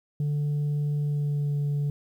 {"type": "tone with pitch glide", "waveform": "sine", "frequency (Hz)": [146.83, 144.64], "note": ["D3", "D3"], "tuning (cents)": [0, -26], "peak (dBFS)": -21, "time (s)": [0.2, 1.9], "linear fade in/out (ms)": 2, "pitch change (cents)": -26, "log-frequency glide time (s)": [0.97, 1.54], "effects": ["tanh soft clip ceiling -23 dBFS", "10-bit"]}